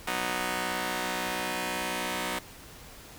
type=chord; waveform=5% pulse; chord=B major; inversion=second; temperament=just; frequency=185.21 / 246.9 / 308.7 Hz; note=F#3 / B3 / D#4; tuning=+2 / 0 / -14 cents; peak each=-23 dBFS; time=0.07-2.39 s; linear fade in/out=5 ms; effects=pink hiss -48 dBFS RMS until 3.18 s